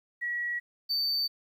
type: tone pair in turn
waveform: sine / triangle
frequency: 1922 / 4571 Hz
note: B6 / D8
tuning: -48 / -48 cents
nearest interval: octave + minor third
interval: 1500 cents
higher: second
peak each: -29 / -25 dBFS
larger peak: second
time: 0.21-0.6 / 0.89-1.28 s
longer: neither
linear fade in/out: 20 ms
effects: 11-bit